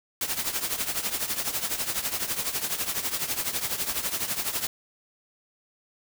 white noise with tremolo, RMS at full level -26 dBFS, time 0.21-4.67 s, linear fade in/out 2 ms, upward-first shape triangle, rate 12 Hz, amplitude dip 80%, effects none

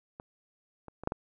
clicks, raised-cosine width 1 ms, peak -28 / -30 / -27 / -14 / -19 dBFS, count 5, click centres 0.199 / 0.883 / 1.036 / 1.074 / 1.121 s, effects none

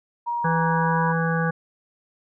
sine tone with pitch glide, 948 to 971.8 Hz, A#5 to B5, +29 to -28 cents, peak -23 dBFS, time 0.26-1.13 s, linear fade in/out 20 ms, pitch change +43 cents, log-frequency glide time 0.69-1 s
harmonic tone, 164.81 Hz, E3, in tune, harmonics 1 / 3 / 5 / 7 / 9 / 10, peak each -22 / -28 / -31 / -31 / -30 / -30 dBFS, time 0.44-1.51 s, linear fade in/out 10 ms
effects none

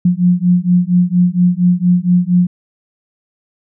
sine beating tone pair, 176 / 180.3 Hz, F3 / F#3, +14 / -45 cents, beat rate 4.3 Hz, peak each -12 dBFS, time 0.05-2.47 s, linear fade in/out 5 ms, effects none

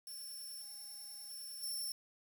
15% pulse tone with level steps, 5410 Hz, E8, 44 cents sharp, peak -40 / -42 / -40 / -33 dBFS, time 0.07-1.92 s, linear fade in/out 2 ms, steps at 0.61 / 1.29 / 1.62 s, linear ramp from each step 20 ms, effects 10-bit

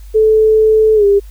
sine tone with pitch glide, 435.9 to 402 Hz, A4 to G4, -16 to +44 cents, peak -6 dBFS, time 0.14-1.2 s, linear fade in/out 20 ms, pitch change -140 cents, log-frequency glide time 0.95-1.05 s, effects added 50 Hz sine -30 dBFS peak until 1.3 s + white hiss -49 dBFS RMS until 1.3 s

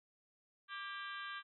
harmonic tone with a mistuned harmonic, 391.6 Hz, G4, 2 cents flat, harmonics 3 / 4 / 5 / 6 / 7 / 8 / 9 / 10, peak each -47 / -46 / -57 / -56 / -58 / -53 / -56 / -58 dBFS, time 0.68-1.43 s, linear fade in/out 50 ms, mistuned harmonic 4, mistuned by +47 cents, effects none

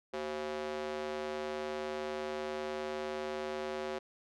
square tone with high-pass filter, 75.8 Hz, D#2, 45 cents flat, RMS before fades -38 dBFS, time 0.13-3.99 s, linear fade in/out 10 ms, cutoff 430 Hz, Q 2, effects low-pass 5000 Hz 12 dB/octave

